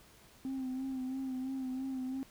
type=tone with vibrato; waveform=sine; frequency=261.6 Hz; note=C4; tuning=in tune; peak=-33 dBFS; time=0.45-2.23 s; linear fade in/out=0 ms; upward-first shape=sine; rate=3 Hz; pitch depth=39 cents each way; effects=tanh soft clip ceiling -33 dBFS + pink hiss -60 dBFS RMS until 2.3 s